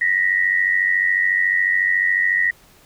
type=tone pair together; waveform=sine; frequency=1864 / 1958 Hz; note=A#6 / B6; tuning=-1 / -15 cents; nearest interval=minor second; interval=86 cents; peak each=-18 dBFS; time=0.01-2.51 s; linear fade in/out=5 ms; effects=pink hiss -51 dBFS RMS until 2.85 s